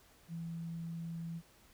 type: tone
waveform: sine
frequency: 166.4 Hz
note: E3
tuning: 17 cents sharp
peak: -39 dBFS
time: 0.28-1.42 s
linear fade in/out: 50 ms
effects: pink hiss -64 dBFS RMS until 1.73 s